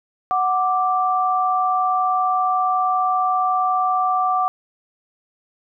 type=tone pair together; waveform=sine; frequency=740 / 1174.7 Hz; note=F#5 / D6; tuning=0 / 0 cents; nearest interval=minor sixth; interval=800 cents; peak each=-19 dBFS; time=0.31-4.48 s; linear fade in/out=0 ms; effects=none